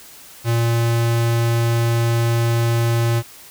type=tone; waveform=square; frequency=116.54 Hz; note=A#2; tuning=in tune; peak=-16 dBFS; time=0.44-3.23 s; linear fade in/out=50 ms; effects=white hiss -42 dBFS RMS until 3.5 s